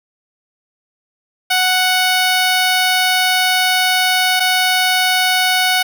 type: tone pair in turn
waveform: 10% pulse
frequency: 740 / 740 Hz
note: F#5 / F#5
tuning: 0 / 0 cents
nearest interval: unison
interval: 0 cents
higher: neither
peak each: -4 dBFS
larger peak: neither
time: 1.5-4.4 / 4.4-5.83 s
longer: first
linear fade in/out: 10 ms
effects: none